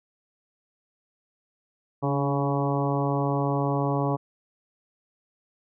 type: harmonic tone with a mistuned harmonic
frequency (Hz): 140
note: C#3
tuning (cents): +18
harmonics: 1 / 2 / 3 / 4 / 5 / 6 / 7 / 8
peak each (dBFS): -26 / -29 / -31 / -32 / -33 / -34 / -34 / -35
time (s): 2.02-4.17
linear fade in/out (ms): 20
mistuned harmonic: 2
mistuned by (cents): +34
effects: none